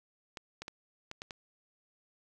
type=clicks; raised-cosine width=0.2 ms; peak=-24 dBFS; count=6; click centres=0.372 / 0.62 / 0.681 / 1.114 / 1.219 / 1.308 s; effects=none